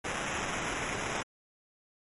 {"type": "noise with sample-and-hold", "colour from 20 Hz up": "white", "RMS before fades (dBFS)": -34, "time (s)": [0.04, 1.23], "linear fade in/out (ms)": 10, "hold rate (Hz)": 4410, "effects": ["MP3 48 kbps"]}